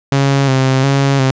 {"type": "tone with vibrato", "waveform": "sawtooth", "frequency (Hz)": 135.1, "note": "C#3", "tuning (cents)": -44, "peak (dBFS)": -6, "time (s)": [0.12, 1.31], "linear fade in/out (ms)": 2, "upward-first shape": "square", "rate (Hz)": 1.4, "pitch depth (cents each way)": 37, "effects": ["resampled to 16000 Hz", "8-bit"]}